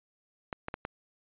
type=clicks; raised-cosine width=0.5 ms; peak=-19 dBFS; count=4; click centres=0.528 / 0.684 / 0.741 / 0.851 s; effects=resampled to 8000 Hz